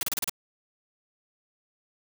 white noise bursts, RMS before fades -28 dBFS, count 6, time 0.01-0.296 s, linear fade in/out 2 ms, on 21 ms, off 32 ms, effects none

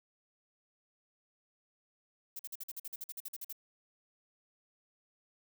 violet noise bursts, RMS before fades -42 dBFS, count 15, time 2.36-3.527 s, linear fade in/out 5 ms, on 33 ms, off 48 ms, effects none

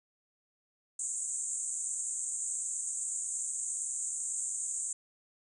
white band-pass noise, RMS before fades -36 dBFS, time 0.99-4.93 s, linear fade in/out 5 ms, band 6800 to 8700 Hz, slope 96 dB/octave, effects none

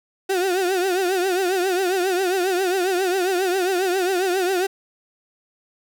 35% pulse tone with vibrato, 370 Hz, F#4, in tune, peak -17 dBFS, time 0.29-4.67 s, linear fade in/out 10 ms, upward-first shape triangle, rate 7.4 Hz, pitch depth 120 cents each way, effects none

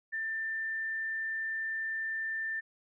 sine tone, 1785 Hz, A6, 24 cents sharp, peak -32 dBFS, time 0.12-2.61 s, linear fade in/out 20 ms, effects none

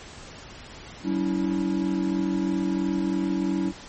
triangle tone cluster, 189.3 / 283 / 326 Hz, F#3 / C#4 / E4, +40 / +36 / -19 cents, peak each -25 dBFS, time 1.03-3.73 s, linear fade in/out 50 ms, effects pink hiss -43 dBFS RMS until 3.88 s + MP3 32 kbps

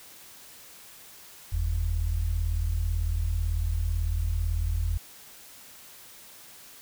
sine tone pair together, 44.37 / 82.41 Hz, F1 / E2, +28 / 0 cents, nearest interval major seventh, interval 1072 cents, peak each -26 dBFS, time 1.52-4.98 s, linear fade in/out 10 ms, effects tanh soft clip ceiling -18 dBFS + white hiss -49 dBFS RMS until 6.81 s

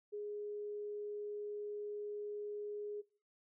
sine tone, 415.3 Hz, G#4, in tune, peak -40 dBFS, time 0.12-3.02 s, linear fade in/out 20 ms, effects noise-tail reverb RT60 0.5 s tail -23 dB re dry

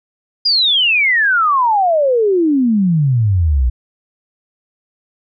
sine exponential sweep, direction down, 4965 to 58.27 Hz, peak -10 dBFS, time 0.45-3.7 s, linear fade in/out 10 ms, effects none

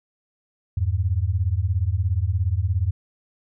sine beating tone pair, 83.5 / 100.5 Hz, E2 / G2, +23 / +44 cents, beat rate 17 Hz, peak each -22 dBFS, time 0.77-2.91 s, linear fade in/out 5 ms, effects none

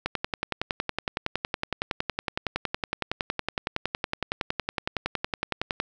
click train, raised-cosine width 0.3 ms, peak -10 dBFS, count 63, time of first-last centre 0.06-5.801 s, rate 10.8 Hz, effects none

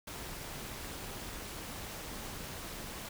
pink noise with amplitude modulation, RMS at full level -41 dBFS, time 0.07-3.09 s, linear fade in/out 5 ms, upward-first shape sine, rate 267 Hz, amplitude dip 50%, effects none

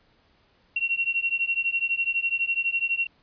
sine beating tone pair, 2731 / 2743 Hz, F7 / F7, -39 / -32 cents, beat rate 12 Hz, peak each -26 dBFS, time 0.76-3.07 s, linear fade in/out 5 ms, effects pink hiss -63 dBFS RMS until 3.22 s + resampled to 11025 Hz

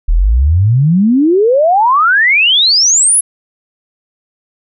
sine exponential sweep, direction up, 36.49 to 11040 Hz, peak -6 dBFS, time 0.08-3.21 s, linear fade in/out 10 ms, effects none

